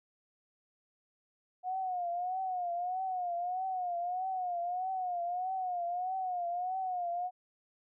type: tone with vibrato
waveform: sine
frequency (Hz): 725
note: F#5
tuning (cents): -35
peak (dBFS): -32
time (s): 1.63-7.31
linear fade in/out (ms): 50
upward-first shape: triangle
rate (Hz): 1.6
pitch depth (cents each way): 97
effects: none